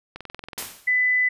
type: click train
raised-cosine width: 0.3 ms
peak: -20 dBFS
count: 11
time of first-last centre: 0.16-0.625 s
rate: 21.5 Hz
type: noise with exponential decay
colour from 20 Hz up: white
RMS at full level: -28 dBFS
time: 0.58-0.99 s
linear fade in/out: 0 ms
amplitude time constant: 87 ms
type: tone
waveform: sine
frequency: 2000 Hz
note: B6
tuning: 21 cents sharp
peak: -17 dBFS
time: 0.87-1.29 s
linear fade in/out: 10 ms
effects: resampled to 32000 Hz

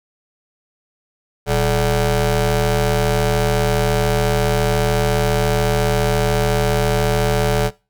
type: ring-modulated tone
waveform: 20% pulse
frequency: 155.56 Hz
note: D#3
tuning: in tune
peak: -7 dBFS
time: 1.46-7.71 s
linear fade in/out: 50 ms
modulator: 274 Hz
effects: noise-tail reverb RT60 0.3 s tail -21 dB re dry

